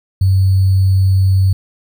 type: tone with sample-and-hold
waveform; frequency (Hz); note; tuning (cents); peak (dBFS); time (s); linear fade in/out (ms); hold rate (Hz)
sine; 95.2; F#2; +50; -8; 0.21-1.53; 5; 4410
effects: none